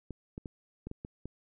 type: clicks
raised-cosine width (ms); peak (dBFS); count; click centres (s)
3; -27; 7; 0.107 / 0.379 / 0.458 / 0.87 / 0.914 / 1.049 / 1.256
effects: none